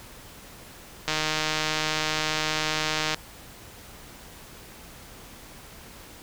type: click train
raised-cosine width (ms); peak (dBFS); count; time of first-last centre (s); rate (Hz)
0.2; -8; 321; 1.08-3.145; 155
effects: pink hiss -46 dBFS RMS until 6.22 s